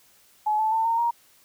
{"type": "tone with pitch steps", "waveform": "sine", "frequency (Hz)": [851, 872.4, 894.3, 916.8, 939.9], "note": ["G#5", "A5", "A5", "A#5", "A#5"], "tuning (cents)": [42, -15, 28, -29, 14], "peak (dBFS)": -20, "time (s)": [0.46, 1.11], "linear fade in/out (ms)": 10, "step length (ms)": 130, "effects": ["white hiss -58 dBFS RMS until 1.44 s"]}